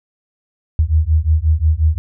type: beating tone pair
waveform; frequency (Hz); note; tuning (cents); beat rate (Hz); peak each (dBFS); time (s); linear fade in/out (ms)
sine; 76 / 81.6; D#2 / E2; -40 / -17; 5.6; -14; 0.79-1.98; 0
effects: none